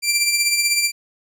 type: tone with tremolo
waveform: 15% pulse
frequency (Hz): 2360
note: D7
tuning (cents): +8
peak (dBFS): -7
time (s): 0.02-0.92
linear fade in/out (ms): 50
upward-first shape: triangle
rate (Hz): 16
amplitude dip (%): 55
effects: none